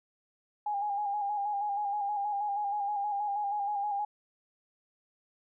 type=tone with vibrato; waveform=sine; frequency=818 Hz; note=G#5; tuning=26 cents flat; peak=-29 dBFS; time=0.66-4.05 s; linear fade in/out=5 ms; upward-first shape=square; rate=6.3 Hz; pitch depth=36 cents each way; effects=none

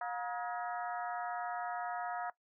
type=harmonic tone with a mistuned harmonic; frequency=238.4 Hz; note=A#3; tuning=39 cents sharp; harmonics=3 / 4 / 5 / 6 / 7 / 8; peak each=-39 / -42 / -44 / -48 / -47 / -53 dBFS; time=0.01-2.3 s; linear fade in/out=2 ms; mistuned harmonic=5; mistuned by=+110 cents; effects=noise-tail reverb RT60 0.1 s tail -19 dB re dry

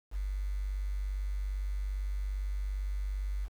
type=tone with quantisation; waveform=sine; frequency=48.77 Hz; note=G1; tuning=8 cents flat; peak=-31 dBFS; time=0.11-3.49 s; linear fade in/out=50 ms; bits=9; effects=none

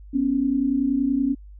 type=tone pair together; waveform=sine; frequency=246.9 / 277.4 Hz; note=B3 / C#4; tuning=0 / +1 cents; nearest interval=major second; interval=201 cents; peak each=-24 / -20 dBFS; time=0.13-1.35 s; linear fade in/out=20 ms; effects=added 50 Hz sine -40 dBFS peak until 1.59 s

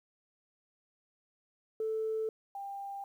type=tone pair in turn; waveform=sine; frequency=440 / 794.5 Hz; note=A4 / G5; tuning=0 / +23 cents; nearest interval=minor seventh; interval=1023 cents; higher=second; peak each=-30 / -38 dBFS; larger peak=first; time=1.8-2.29 / 2.55-3.04 s; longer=neither; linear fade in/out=2 ms; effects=tanh soft clip ceiling -26 dBFS + 11-bit

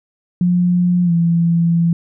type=tone with pitch glide; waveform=sine; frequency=177.6 to 168.7 Hz; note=F3 to E3; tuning=+29 to +40 cents; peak=-11 dBFS; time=0.41-1.93 s; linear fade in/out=2 ms; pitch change=-89 cents; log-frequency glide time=1.04-1.12 s; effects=none

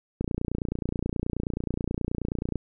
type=click train; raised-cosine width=3 ms; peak=-15 dBFS; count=70; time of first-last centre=0.21-2.557 s; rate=29.4 Hz; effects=none

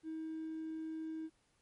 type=tone with hard clipping; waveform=triangle; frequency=318.5 Hz; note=D#4; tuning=41 cents sharp; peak=-40 dBFS; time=0.03-1.3 s; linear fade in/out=50 ms; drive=4 dB; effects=pink hiss -75 dBFS RMS until 1.61 s + MP3 48 kbps

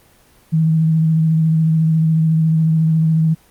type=tone with vibrato; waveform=sine; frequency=160 Hz; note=D#3; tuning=49 cents sharp; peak=-11 dBFS; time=0.52-3.35 s; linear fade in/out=20 ms; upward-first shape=triangle; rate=14 Hz; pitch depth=26 cents each way; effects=pink hiss -51 dBFS RMS until 3.5 s + Opus 24 kbps

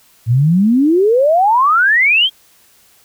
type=exponential sweep; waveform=sine; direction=up; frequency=110 to 3300 Hz; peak=-8 dBFS; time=0.26-2.3 s; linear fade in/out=50 ms; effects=white hiss -50 dBFS RMS until 3.04 s

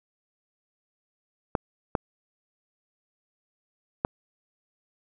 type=clicks; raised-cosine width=1 ms; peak=-9 dBFS; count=3; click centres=1.552 / 1.952 / 4.049 s; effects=none

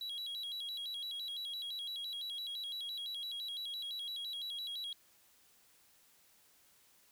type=tone with vibrato; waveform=triangle; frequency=3595 Hz; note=A7; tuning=36 cents sharp; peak=-38 dBFS; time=0.01-4.93 s; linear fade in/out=2 ms; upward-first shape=square; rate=5.9 Hz; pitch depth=150 cents each way; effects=white hiss -67 dBFS RMS until 7.11 s

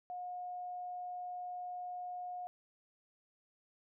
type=tone; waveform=sine; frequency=720 Hz; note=F#5; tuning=47 cents flat; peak=-40 dBFS; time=0.1-2.47 s; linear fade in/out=0 ms; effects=none

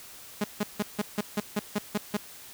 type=tone bursts; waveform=sawtooth; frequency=207.7 Hz; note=G#3; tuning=in tune; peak=-21 dBFS; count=10; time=0.41-2.17 s; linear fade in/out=5 ms; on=32 ms; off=160 ms; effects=white hiss -47 dBFS RMS until 2.53 s

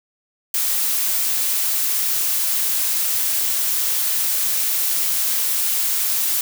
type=noise; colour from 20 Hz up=blue; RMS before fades=-20 dBFS; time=0.54-6.41 s; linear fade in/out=2 ms; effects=none

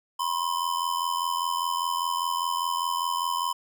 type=ring-modulated tone; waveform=square; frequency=1019 Hz; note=C6; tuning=46 cents flat; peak=-23 dBFS; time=0.19-3.53 s; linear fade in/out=10 ms; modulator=42.5 Hz; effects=none

